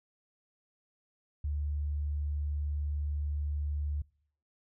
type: tone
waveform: sine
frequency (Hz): 73.4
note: D2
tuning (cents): 0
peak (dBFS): -30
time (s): 1.44-4.02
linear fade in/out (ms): 5
effects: noise-tail reverb RT60 0.6 s tail -26 dB re dry